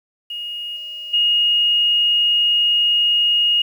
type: tone with level steps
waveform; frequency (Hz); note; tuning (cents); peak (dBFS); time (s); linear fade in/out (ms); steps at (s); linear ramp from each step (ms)
sine; 2865; F7; +44; -25 / -28 / -13; 0.3-3.62; 5; 0.76 / 1.13; 10
effects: 8-bit